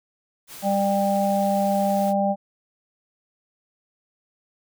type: noise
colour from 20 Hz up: white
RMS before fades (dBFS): -40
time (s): 0.47-2.14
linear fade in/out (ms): 50
type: harmonic tone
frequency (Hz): 198.4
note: G3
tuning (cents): +21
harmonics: 1 / 3 / 4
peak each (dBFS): -23 / -23 / -23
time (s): 0.62-2.36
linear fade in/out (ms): 50
effects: none